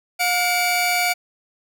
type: tone pair together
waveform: sawtooth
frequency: 715.7 / 2302 Hz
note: F5 / D7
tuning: +42 / -35 cents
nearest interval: octave + minor sixth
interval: 2023 cents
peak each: -17 dBFS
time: 0.19-1.14 s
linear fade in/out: 20 ms
effects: none